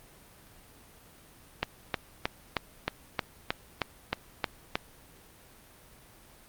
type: click train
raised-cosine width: 0.3 ms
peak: -10 dBFS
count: 11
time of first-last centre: 1.63-4.755 s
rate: 3.2 Hz
effects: pink hiss -55 dBFS RMS until 6.48 s + Opus 32 kbps